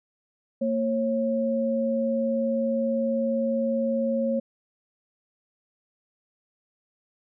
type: tone pair together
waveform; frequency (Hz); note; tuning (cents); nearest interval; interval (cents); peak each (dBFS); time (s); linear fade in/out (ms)
sine; 229.7 / 544.9; A#3 / C#5; -25 / -30; octave + minor third; 1495; -25; 0.61-4.4; 10
effects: none